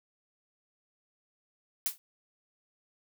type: noise with exponential decay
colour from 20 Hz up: blue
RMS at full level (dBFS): -26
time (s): 1.86-1.98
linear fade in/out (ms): 0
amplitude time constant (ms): 26
effects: none